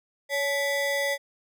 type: ring-modulated tone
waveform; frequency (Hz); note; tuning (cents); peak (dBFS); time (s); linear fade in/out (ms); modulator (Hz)
square; 709; F5; +26; -22; 0.29-1.18; 50; 1270
effects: none